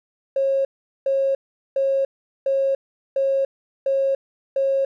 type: tone bursts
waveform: triangle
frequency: 543 Hz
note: C#5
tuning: 36 cents flat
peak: -13 dBFS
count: 7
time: 0.36-4.85 s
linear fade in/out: 5 ms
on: 290 ms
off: 410 ms
effects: tanh soft clip ceiling -15 dBFS